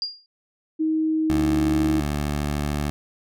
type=tone with exponential decay; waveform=sine; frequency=4811 Hz; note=D8; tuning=41 cents sharp; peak=-21 dBFS; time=0.02-0.26 s; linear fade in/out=1 ms; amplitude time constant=52 ms
type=tone; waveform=sine; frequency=315.4 Hz; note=D#4; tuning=24 cents sharp; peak=-19 dBFS; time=0.79-2.01 s; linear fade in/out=20 ms
type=tone with vibrato; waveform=15% pulse; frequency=73.42 Hz; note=D2; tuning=in tune; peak=-17 dBFS; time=1.3-2.9 s; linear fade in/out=0 ms; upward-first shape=sine; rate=18 Hz; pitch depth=10 cents each way
effects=none